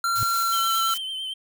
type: tone with pitch glide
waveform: square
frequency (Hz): 1371 to 1342.8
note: F6 to E6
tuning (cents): -32 to +32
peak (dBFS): -22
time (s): 0.04-0.94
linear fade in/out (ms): 2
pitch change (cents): -36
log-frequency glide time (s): 0.28-0.73
type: tone with exponential growth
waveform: sine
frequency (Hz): 108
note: A2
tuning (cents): -32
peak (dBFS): -22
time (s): 0.12-0.23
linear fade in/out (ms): 0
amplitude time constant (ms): 22
type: noise with tremolo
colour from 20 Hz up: blue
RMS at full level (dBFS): -32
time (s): 0.15-0.98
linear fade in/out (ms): 10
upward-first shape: square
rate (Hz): 5.4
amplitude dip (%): 25
type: tone with vibrato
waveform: triangle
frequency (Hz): 3098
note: G7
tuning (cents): -21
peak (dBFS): -27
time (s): 0.52-1.34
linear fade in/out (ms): 10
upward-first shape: triangle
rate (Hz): 8.9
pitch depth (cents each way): 40
effects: none